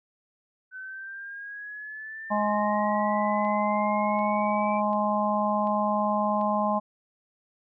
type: exponential sweep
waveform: sine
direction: up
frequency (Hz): 1511 to 2344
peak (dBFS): -36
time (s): 0.71-4.82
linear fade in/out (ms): 50
type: harmonic tone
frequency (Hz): 209.2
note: G#3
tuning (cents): +13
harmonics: 1 / 3 / 4 / 5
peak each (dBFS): -28 / -28 / -28 / -28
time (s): 2.3-6.8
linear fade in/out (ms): 20
type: click train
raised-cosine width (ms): 0.3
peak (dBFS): -34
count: 5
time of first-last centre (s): 3.45-6.413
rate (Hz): 1.35
effects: none